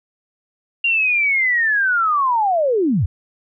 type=linear sweep; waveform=sine; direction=down; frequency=2794 to 68 Hz; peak=-14 dBFS; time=0.84-3.06 s; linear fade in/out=5 ms; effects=none